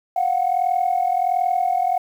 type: tone pair together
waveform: sine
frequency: 709 / 750.4 Hz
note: F5 / F#5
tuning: +26 / +24 cents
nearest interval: minor second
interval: 98 cents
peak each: -19 dBFS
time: 0.16-1.98 s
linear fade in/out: 5 ms
effects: tanh soft clip ceiling -11 dBFS + 8-bit